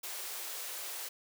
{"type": "high-pass noise", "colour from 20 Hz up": "white", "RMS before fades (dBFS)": -41, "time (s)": [0.03, 1.09], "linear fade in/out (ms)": 10, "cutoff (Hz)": 350, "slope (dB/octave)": 96, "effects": []}